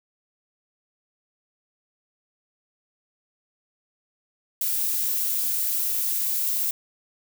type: noise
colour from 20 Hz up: violet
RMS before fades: -25 dBFS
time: 4.61-6.71 s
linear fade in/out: 2 ms
effects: none